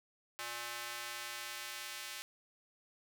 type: tone with high-pass filter sweep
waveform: square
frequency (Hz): 118.6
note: A#2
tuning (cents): +30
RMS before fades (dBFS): -44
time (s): 0.39-2.22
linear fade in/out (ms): 0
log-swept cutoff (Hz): 1200 to 2300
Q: 0.76
effects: none